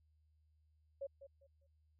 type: tone with echo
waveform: sine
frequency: 552 Hz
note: C#5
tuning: 7 cents flat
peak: -40 dBFS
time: 1.01-1.07 s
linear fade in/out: 10 ms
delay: 200 ms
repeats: 3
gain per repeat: -12 dB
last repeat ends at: 1.67 s
effects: added 77 Hz sine -70 dBFS peak until 1.99 s